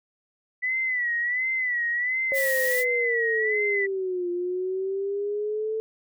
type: tone with vibrato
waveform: sine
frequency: 1975.5 Hz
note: B6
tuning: in tune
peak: -23 dBFS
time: 0.62-3.87 s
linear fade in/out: 20 ms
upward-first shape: sine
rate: 1.4 Hz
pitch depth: 86 cents each way
type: linear two-way sweep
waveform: sine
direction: down then up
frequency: 546 to 349.2 to 442.3 Hz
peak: -25 dBFS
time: 2.32-5.8 s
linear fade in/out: 0 ms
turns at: 4.3 s
type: noise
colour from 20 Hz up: blue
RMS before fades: -32 dBFS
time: 2.33-2.85 s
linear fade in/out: 50 ms
effects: none